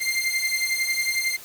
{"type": "beating tone pair", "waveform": "sawtooth", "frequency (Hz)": [2093, 2104], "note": ["C7", "C7"], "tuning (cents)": [0, 9], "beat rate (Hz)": 11, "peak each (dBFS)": -22, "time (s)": [0, 1.37], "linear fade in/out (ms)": 20, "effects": ["white hiss -43 dBFS RMS until 1.44 s"]}